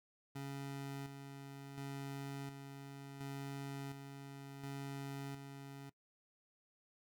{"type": "tone with tremolo", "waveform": "25% pulse", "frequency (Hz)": 138.59, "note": "C#3", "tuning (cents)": 0, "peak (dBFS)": -39, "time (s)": [0.35, 5.9], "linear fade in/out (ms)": 10, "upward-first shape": "square", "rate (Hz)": 0.7, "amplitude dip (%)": 50, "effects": ["noise-tail reverb RT60 0.1 s tail -20 dB re dry"]}